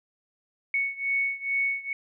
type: beating tone pair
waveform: sine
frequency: 2217 / 2219.3 Hz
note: C#7 / C#7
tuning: 0 / +1 cents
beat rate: 2.3 Hz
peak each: -27 / -29 dBFS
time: 0.74-1.93 s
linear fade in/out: 2 ms
effects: none